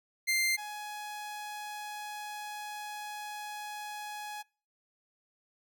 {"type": "tone pair in turn", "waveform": "sawtooth", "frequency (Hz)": [2093, 838.1], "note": ["C7", "G#5"], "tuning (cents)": [0, 16], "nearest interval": "octave + major third", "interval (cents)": 1584, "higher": "first", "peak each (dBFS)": [-23, -35], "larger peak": "first", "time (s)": [[0.27, 0.57], [0.57, 4.43]], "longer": "second", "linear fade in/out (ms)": 20, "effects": ["noise-tail reverb RT60 0.4 s tail -26 dB re dry"]}